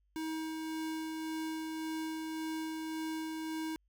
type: tone with tremolo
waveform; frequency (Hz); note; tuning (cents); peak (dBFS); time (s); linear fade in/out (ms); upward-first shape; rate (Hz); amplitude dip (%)
square; 317.8; D#4; +37; -36; 0.16-3.76; 0; sine; 1.8; 25
effects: added 50 Hz sine -70 dBFS peak until 3.88 s